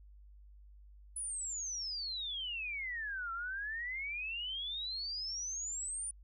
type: exponential two-way sweep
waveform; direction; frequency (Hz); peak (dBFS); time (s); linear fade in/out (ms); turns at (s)
sine; down then up; 10120 to 1338 to 9490; -37; 1.16-6.11; 5; 3.32
effects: added 50 Hz sine -54 dBFS peak until 6.23 s